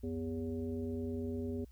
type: tone with frequency modulation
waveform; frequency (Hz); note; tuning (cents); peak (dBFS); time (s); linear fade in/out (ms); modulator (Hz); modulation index
sine; 246.9; B3; 0; -35; 0.03-1.65; 10; 158; 1.2
effects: added 60 Hz sine -53 dBFS peak until 1.71 s + white hiss -73 dBFS RMS until 1.71 s